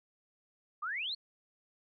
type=exponential sweep; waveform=sine; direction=up; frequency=1153 to 4455 Hz; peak=-34 dBFS; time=0.82-1.15 s; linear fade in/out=10 ms; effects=none